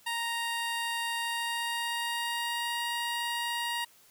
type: tone with pitch glide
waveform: 15% pulse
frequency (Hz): 932.3 to 943.7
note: A#5 to A#5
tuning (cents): 0 to +21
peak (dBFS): -24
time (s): 0.06-3.85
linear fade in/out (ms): 10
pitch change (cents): +21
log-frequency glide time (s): 1.16-2.81
effects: white hiss -60 dBFS RMS until 4.1 s